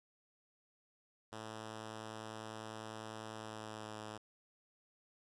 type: tone with pitch glide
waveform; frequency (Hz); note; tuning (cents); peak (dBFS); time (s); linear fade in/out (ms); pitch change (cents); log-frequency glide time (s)
5% pulse; 110 to 107.92; A2 to A2; 0 to -33; -34; 1.32-4.18; 10; -33; 3.32-3.95
effects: resampled to 22050 Hz + 12-bit